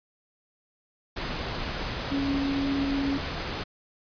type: tone in noise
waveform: sine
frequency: 277.2 Hz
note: C#4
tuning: in tune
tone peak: -25 dBFS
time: 2.11-3.18 s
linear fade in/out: 10 ms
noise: pink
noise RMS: -32 dBFS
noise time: 1.16-3.64 s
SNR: +4 dB
effects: resampled to 11025 Hz